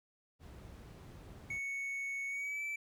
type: noise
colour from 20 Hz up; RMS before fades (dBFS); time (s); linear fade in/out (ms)
brown; -48; 0.39-1.6; 50
type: tone with pitch glide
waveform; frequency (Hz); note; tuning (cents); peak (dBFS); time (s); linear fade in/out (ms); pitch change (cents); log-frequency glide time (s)
triangle; 2217 to 2319; C#7 to D7; 0 to -22; -35; 1.5-2.76; 5; +78; 2.28-2.63
effects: high-pass 60 Hz 12 dB/octave